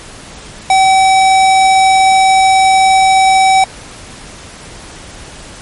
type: tone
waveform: square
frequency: 765 Hz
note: G5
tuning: 42 cents flat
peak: -6 dBFS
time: 0.7-3.64 s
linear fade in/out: 2 ms
effects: pink hiss -32 dBFS RMS until 5.61 s + MP3 48 kbps